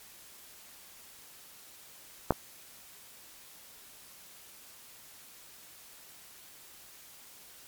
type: clicks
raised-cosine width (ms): 1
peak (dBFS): -8 / -25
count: 2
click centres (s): 2.307 / 2.322
effects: white hiss -53 dBFS RMS until 7.67 s + MP3 96 kbps